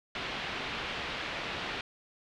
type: low-pass noise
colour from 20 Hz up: white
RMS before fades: -37 dBFS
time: 0.15-1.81 s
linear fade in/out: 2 ms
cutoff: 3400 Hz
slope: 24 dB/octave
effects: none

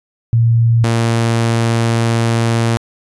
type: tone pair in turn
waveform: sine / sawtooth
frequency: 115.8 / 115.31 Hz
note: A#2 / A#2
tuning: -11 / -18 cents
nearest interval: unison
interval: 7 cents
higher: first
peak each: -8 dBFS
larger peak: neither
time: 0.33-0.84 / 0.84-2.77 s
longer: second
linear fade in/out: 0 ms
effects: resampled to 24000 Hz

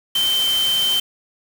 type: tone in noise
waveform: sine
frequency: 3103 Hz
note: G7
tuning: 18 cents flat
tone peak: -16 dBFS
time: 0.15-1 s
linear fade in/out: 5 ms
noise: white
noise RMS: -27 dBFS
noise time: 0.15-1 s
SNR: +8 dB
effects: none

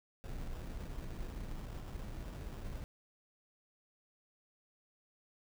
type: noise with sample-and-hold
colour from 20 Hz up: brown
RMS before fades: -43 dBFS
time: 0.24-2.84 s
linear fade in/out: 0 ms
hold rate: 2100 Hz
effects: none

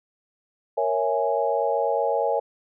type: chord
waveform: sine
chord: A# half-diminished seventh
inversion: none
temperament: equal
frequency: 466.2 / 554.4 / 659.3 / 830.6 Hz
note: A#4 / C#5 / E5 / G#5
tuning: 0 / 0 / 0 / 0 cents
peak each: -26 / -25 / -27 / -26 dBFS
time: 0.77-2.4 s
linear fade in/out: 10 ms
effects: none

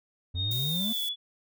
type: exponential sweep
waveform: triangle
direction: up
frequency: 83.6 to 233.1 Hz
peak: -28 dBFS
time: 0.34-0.93 s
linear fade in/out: 10 ms
type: tone with pitch glide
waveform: sine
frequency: 3704 to 3416 Hz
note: A#7 to G#7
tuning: -12 to +48 cents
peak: -29 dBFS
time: 0.35-1.16 s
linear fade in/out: 50 ms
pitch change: -140 cents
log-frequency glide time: 0.68-1 s
type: noise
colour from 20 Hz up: violet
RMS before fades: -37 dBFS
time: 0.51-1.09 s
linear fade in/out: 2 ms
effects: none

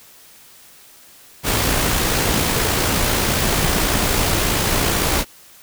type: noise with amplitude modulation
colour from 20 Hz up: pink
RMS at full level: -17 dBFS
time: 1.43-5.25 s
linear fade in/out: 50 ms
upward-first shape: sine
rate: 58.3 Hz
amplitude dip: 30%
effects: white hiss -46 dBFS RMS until 5.62 s

